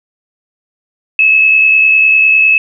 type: tone with amplitude modulation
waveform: sine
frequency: 2592 Hz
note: E7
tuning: 30 cents flat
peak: -3 dBFS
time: 1.19-2.58 s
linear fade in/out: 2 ms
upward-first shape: sine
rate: 69.9 Hz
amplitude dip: 40%
effects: none